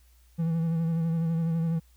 triangle tone with vibrato, 164.7 Hz, E3, 1 cent flat, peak -22 dBFS, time 0.38-1.8 s, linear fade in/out 20 ms, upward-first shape sine, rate 12 Hz, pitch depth 34 cents each way, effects added 60 Hz sine -56 dBFS peak until 1.96 s + white hiss -66 dBFS RMS until 1.96 s

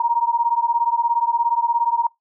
sine beating tone pair, 932.3 / 949.3 Hz, A#5 / A#5, 0 / +31 cents, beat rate 17 Hz, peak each -19 dBFS, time 0-2.07 s, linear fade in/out 5 ms, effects noise-tail reverb RT60 0.2 s tail -26 dB re dry

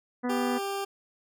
harmonic tone, 246.9 Hz, B3, in tune, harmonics 1 / 2 / 3 / 4 / 5 / 6 / 7 / 8, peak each -28 / -34 / -38 / -40 / -42 / -44 / -45 / -46 dBFS, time 0.23-0.59 s, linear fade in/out 20 ms
20% pulse tone, 395.7 Hz, G4, 16 cents sharp, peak -25 dBFS, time 0.29-0.85 s, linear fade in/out 10 ms
effects none

